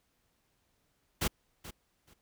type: noise with echo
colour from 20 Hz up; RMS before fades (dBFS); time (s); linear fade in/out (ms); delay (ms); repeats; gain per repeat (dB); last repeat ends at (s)
pink; -30; 1.21-1.28; 10; 430; 2; -15; 2.14
effects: pink hiss -75 dBFS RMS until 2.21 s